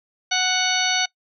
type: harmonic tone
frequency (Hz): 740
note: F#5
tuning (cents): 0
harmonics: 1 / 2 / 3 / 4 / 5 / 6 / 8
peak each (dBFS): -26 / -26 / -26 / -26 / -26 / -26 / -26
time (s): 0.31-1.06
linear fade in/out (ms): 10
effects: noise-tail reverb RT60 0.1 s tail -23 dB re dry